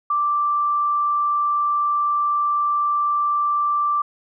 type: tone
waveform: sine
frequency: 1174 Hz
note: D6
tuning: 1 cent flat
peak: -17 dBFS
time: 0.1-4.02 s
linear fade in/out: 5 ms
effects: none